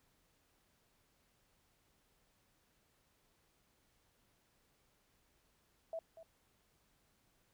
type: tone with echo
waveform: sine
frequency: 655 Hz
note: E5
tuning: 11 cents flat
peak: -39 dBFS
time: 5.93-5.99 s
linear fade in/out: 2 ms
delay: 240 ms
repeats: 1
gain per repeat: -13 dB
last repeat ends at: 6.23 s
effects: pink hiss -75 dBFS RMS until 7.53 s